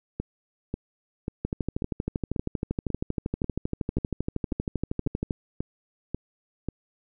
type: two click trains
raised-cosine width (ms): 3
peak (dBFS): -16 / -14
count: 13 / 50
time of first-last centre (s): 0.2-6.686 / 1.45-5.308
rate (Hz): 1.85 / 12.7
effects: none